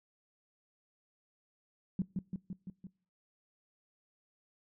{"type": "tone with echo", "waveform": "sine", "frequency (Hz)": 186.7, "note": "F#3", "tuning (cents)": 16, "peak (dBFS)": -28, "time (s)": [1.99, 2.02], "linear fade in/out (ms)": 2, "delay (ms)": 170, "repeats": 5, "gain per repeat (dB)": -3, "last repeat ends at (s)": 2.87, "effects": ["noise-tail reverb RT60 0.5 s tail -23 dB re dry"]}